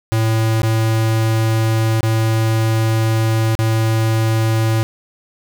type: tone with dropouts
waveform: square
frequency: 111.6 Hz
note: A2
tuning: 25 cents sharp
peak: -14 dBFS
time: 0.12-4.83 s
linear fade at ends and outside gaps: 0 ms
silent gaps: 0.618-0.632 / 2.007-2.03 / 3.552-3.59 s
effects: none